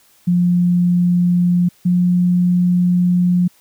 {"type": "tone pair in turn", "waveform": "sine", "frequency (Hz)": [176.5, 178.14], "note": ["F3", "F3"], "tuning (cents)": [19, 35], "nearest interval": "unison", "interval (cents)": 16, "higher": "second", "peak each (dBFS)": [-11, -11], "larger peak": "neither", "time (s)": [[0.27, 1.69], [1.85, 3.48]], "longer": "second", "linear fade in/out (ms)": 10, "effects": ["white hiss -53 dBFS RMS until 3.6 s"]}